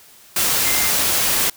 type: tone in noise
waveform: sine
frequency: 2088 Hz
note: C7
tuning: 4 cents flat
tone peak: -26 dBFS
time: 0.65-0.89 s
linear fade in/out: 5 ms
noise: white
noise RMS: -18 dBFS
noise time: 0.36-1.5 s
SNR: -11 dB
effects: white hiss -47 dBFS RMS until 1.56 s